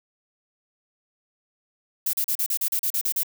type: noise bursts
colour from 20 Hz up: violet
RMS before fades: -24 dBFS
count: 11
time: 2.06-3.233 s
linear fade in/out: 5 ms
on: 73 ms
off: 37 ms
effects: none